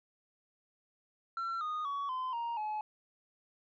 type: tone with pitch steps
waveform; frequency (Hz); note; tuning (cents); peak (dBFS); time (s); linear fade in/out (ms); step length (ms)
sine; 1354 / 1234.5 / 1125.5 / 1026.1 / 935.6 / 853; E6 / D#6 / C#6 / C6 / A#5 / G#5; +46 / -14 / +26 / -34 / +6 / +46; -31; 1.37-2.81; 2; 240
effects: tanh soft clip ceiling -33 dBFS